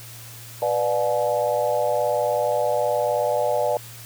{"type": "chord", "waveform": "sine", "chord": "B diminished seventh", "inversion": "none", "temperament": "just", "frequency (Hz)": [493.9, 592.7, 711.2, 853.4], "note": ["B4", "D5", "F5", "Ab5"], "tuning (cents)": [0, 16, 31, 47], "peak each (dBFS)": [-25, -22, -27, -27], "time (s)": [0.62, 3.77], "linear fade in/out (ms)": 2, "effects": ["added 116 Hz sine -42 dBFS peak until 4.05 s", "white hiss -42 dBFS RMS until 4.05 s"]}